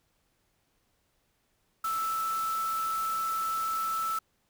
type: tone in noise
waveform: sine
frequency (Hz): 1318.5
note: E6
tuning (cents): 0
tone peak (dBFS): -28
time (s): 1.84-4.19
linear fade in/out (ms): 5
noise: white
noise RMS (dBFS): -42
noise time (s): 1.84-4.19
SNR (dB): +11
effects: pink hiss -73 dBFS RMS until 4.49 s